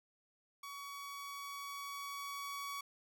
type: tone with level ramp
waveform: sawtooth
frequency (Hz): 1128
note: C#6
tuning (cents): +30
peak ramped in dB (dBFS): -42 to -37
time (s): 0.63-2.81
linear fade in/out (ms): 5
effects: 13-bit

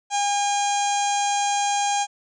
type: harmonic tone with a mistuned harmonic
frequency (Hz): 810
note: G#5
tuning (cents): -43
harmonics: 1 / 2 / 3 / 4 / 5 / 6 / 7 / 8 / 9 / 10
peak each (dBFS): -21 / -35 / -33 / -32 / -39 / -40 / -37 / -30 / -34 / -36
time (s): 0.1-2.07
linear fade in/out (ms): 50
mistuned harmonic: 9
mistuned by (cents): +17
effects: none

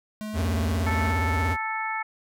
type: tone with pitch glide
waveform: square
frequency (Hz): 213.8 to 220.7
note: A3 to A3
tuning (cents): -49 to +5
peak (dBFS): -32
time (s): 0.21-1.11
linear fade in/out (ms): 0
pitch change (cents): +54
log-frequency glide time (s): 0.31-0.47
type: tone with vibrato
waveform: square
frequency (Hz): 85.2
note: F2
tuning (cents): -42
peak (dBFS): -24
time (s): 0.33-1.57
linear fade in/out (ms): 50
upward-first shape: triangle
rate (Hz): 17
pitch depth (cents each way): 240
type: harmonic tone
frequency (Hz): 440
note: A4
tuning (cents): 0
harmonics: 2 / 3 / 4 / 5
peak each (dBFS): -30 / -33 / -34 / -32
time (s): 0.86-2.03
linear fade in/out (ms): 10
effects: none

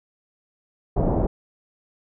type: low-pass noise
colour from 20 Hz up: pink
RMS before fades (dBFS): -21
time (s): 0.96-1.27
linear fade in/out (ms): 10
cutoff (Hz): 740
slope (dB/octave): 24
effects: none

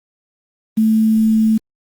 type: tone with quantisation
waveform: sine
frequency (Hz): 220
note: A3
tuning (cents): 0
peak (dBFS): -10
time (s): 0.77-1.58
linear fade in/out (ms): 10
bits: 6
effects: Opus 24 kbps

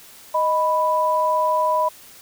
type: tone pair together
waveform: sine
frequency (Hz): 622.3 / 988.8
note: D#5 / B5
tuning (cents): 0 / +2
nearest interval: minor sixth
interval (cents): 802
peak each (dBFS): -21 / -18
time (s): 0.34-1.89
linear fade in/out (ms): 10
effects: white hiss -45 dBFS RMS until 2.21 s

